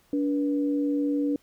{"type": "tone pair together", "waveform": "sine", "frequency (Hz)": [287.8, 484.9], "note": ["D4", "B4"], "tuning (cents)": [-35, -32], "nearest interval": "major sixth", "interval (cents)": 903, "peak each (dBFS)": [-23, -32], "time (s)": [0.13, 1.36], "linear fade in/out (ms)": 2, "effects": ["pink hiss -63 dBFS RMS until 1.42 s"]}